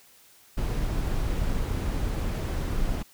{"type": "noise", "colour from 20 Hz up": "brown", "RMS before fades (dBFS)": -27, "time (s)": [0.57, 3.03], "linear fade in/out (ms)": 10, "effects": ["white hiss -56 dBFS RMS until 3.13 s"]}